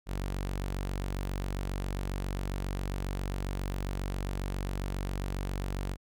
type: tone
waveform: sawtooth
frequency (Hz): 47.39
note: F#1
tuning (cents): +42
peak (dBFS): -28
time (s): 0.06-5.97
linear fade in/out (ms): 50
effects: none